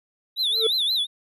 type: tone with vibrato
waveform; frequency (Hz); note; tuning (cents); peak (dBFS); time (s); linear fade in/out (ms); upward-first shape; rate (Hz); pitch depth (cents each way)
triangle; 3729; A#7; 0; -19; 0.36-1.07; 50; sine; 5.7; 170
type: tone with exponential growth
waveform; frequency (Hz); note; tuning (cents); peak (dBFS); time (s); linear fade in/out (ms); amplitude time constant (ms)
triangle; 446.3; A4; +25; -15; 0.49-0.67; 5; 39
effects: none